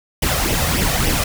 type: noise with flanger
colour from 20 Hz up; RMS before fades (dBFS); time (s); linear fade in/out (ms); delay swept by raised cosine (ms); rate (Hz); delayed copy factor
pink; -18; 0.22-1.24; 5; 0.35 to 1.65; 3.5; +0.6
effects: none